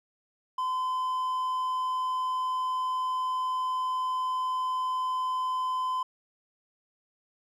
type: tone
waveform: triangle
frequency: 1022 Hz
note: C6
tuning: 41 cents flat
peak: -25 dBFS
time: 0.58-6.03 s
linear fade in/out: 5 ms
effects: none